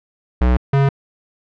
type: tone pair in turn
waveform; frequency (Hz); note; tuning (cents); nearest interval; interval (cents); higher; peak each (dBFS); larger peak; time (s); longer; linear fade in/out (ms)
square; 61.74 / 138.23; B1 / C#3; 0 / -5; octave + major second; 1395; second; -12; neither; 0.41-0.57 / 0.73-0.89; neither; 5
effects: low-pass 2000 Hz 12 dB/octave